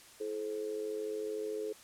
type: tone with amplitude modulation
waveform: sine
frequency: 428.4 Hz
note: A4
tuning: 46 cents flat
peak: -31 dBFS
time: 0.2-1.73 s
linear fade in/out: 10 ms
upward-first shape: sine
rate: 100 Hz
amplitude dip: 80%
effects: white hiss -56 dBFS RMS until 1.83 s + low-pass 11000 Hz 12 dB/octave